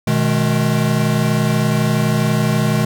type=chord; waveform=square; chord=G# minor; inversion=first; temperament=equal with one note detuned; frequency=123.47 / 155.56 / 212.5 Hz; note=B2 / D#3 / G#3; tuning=0 / 0 / +40 cents; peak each=-19 dBFS; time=0.07-2.85 s; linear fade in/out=5 ms; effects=none